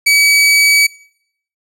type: tone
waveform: sawtooth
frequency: 2279 Hz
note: C#7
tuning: 47 cents sharp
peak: -4 dBFS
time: 0.06-0.87 s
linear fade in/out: 10 ms
effects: noise-tail reverb RT60 0.7 s tail -23 dB re dry + low-pass 12000 Hz 12 dB/octave